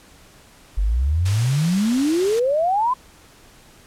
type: exponential sweep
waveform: sine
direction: up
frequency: 45.86 to 1046.5 Hz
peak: -16 dBFS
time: 0.77-2.94 s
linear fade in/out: 10 ms
type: low-pass noise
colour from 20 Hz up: white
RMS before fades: -34 dBFS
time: 1.25-2.4 s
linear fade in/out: 10 ms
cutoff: 7600 Hz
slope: 12 dB/octave
effects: pink hiss -49 dBFS RMS until 3.86 s + low-pass 12000 Hz 12 dB/octave